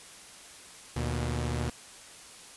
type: tone pair together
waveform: sawtooth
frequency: 75.87 / 120.3 Hz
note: D#2 / B2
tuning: -43 / -45 cents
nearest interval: minor sixth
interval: 798 cents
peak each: -28 dBFS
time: 0.96-1.7 s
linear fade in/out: 5 ms
effects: white hiss -49 dBFS RMS until 2.56 s + resampled to 24000 Hz